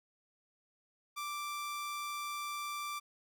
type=tone; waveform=sawtooth; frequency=1174.7 Hz; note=D6; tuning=in tune; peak=-34 dBFS; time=1.16-3 s; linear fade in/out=20 ms; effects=none